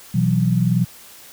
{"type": "chord", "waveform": "sine", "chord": "B suspended fourth", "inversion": "none", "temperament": "just", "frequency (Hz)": [123.47, 164.63, 185.21], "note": ["B2", "E3", "F#3"], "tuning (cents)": [0, -2, 2], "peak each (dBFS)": -19, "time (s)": [0.14, 0.85], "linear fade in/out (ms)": 10, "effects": ["white hiss -43 dBFS RMS until 1.32 s"]}